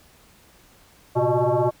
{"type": "tone with frequency modulation", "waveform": "sine", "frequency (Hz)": 130.7, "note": "C3", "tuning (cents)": -1, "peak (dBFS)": -17, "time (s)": [1.15, 1.71], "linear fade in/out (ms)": 20, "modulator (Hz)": 245, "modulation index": 3.2, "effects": ["pink hiss -54 dBFS RMS until 1.8 s"]}